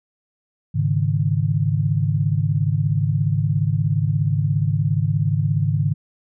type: chord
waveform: sine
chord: Ab suspended fourth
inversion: none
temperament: equal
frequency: 103.83 / 138.59 / 155.56 Hz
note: Ab2 / Db3 / Eb3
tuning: 0 / 0 / 0 cents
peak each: -21 dBFS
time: 0.74-5.94 s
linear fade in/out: 20 ms
effects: none